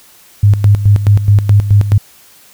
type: tone with tremolo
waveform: sine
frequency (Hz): 102.2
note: G#2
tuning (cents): -27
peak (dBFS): -3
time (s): 0.43-1.98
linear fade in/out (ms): 5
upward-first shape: square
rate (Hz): 4.7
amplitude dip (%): 70
effects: white hiss -43 dBFS RMS until 2.53 s